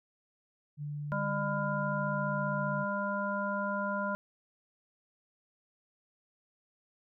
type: tone with pitch glide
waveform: sine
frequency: 146.83 to 145.82 Hz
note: D3 to D3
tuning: 0 to -12 cents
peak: -35 dBFS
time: 0.77-2.86 s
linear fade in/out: 50 ms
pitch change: -12 cents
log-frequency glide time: 1.9-2.3 s
type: harmonic tone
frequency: 201 Hz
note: G3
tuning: 44 cents sharp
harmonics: 1 / 3 / 5 / 7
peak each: -36 / -36 / -36 / -36 dBFS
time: 1.12-4.15 s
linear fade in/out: 0 ms
effects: none